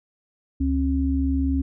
sine tone pair together, 71.38 / 269.5 Hz, D2 / C#4, -49 / -49 cents, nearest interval octave + major seventh, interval 2300 cents, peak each -22 dBFS, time 0.6-1.62 s, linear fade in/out 10 ms, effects none

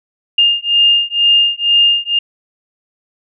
sine beating tone pair, 2818 / 2820.1 Hz, F7 / F7, +15 / +16 cents, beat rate 2.1 Hz, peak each -12 dBFS, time 0.38-2.19 s, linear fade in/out 5 ms, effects none

